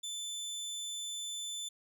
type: tone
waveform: 25% pulse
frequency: 3520 Hz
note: A7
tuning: in tune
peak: -34 dBFS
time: 0.03-1.69 s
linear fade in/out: 10 ms
effects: none